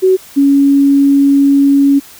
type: tone pair in turn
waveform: sine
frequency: 375.3 / 279.1 Hz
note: F#4 / C#4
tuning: +25 / +12 cents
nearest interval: perfect fourth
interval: 513 cents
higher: first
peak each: -5 dBFS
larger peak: neither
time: 0.02-0.17 / 0.36-2 s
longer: second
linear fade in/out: 20 ms
effects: white hiss -37 dBFS RMS until 2.19 s